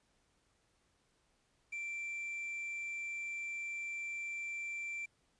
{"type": "tone with quantisation", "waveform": "triangle", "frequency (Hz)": 2349, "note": "D7", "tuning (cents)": 0, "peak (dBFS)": -37, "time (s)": [1.72, 5.06], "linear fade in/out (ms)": 10, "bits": 10, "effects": ["pink hiss -75 dBFS RMS until 5.39 s", "resampled to 22050 Hz"]}